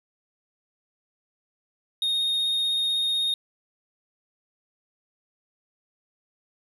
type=tone with vibrato; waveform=triangle; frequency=3707 Hz; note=A#7; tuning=10 cents flat; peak=-21 dBFS; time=2.02-3.34 s; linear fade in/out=2 ms; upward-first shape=triangle; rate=16 Hz; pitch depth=13 cents each way; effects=10-bit